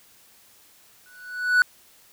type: tone with exponential growth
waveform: triangle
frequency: 1480 Hz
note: F#6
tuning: in tune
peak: -10 dBFS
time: 1.06-1.62 s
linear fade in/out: 1 ms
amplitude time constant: 120 ms
effects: white hiss -55 dBFS RMS until 2.12 s